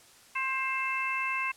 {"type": "harmonic tone", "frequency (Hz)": 529, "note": "C5", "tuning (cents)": 19, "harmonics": [2, 3, 4, 5], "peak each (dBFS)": [-33, -39, -34, -32], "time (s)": [0.35, 1.52], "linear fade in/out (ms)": 10, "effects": ["white hiss -56 dBFS RMS until 1.56 s", "low-pass 10000 Hz 12 dB/octave"]}